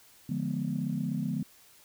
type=chord; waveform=sine; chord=D diminished seventh; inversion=none; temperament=equal with one note detuned; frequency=146.83 / 174.61 / 210.9 / 246.9 Hz; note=D3 / F3 / Ab3 / Cb4; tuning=0 / 0 / +27 / 0 cents; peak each=-34 dBFS; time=0.29-1.43 s; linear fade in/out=5 ms; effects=tanh soft clip ceiling -19 dBFS + white hiss -58 dBFS RMS until 1.84 s